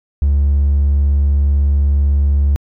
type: tone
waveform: triangle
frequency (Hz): 71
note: C#2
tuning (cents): +42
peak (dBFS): -7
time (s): 0.22-2.56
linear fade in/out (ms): 0
effects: tanh soft clip ceiling -5 dBFS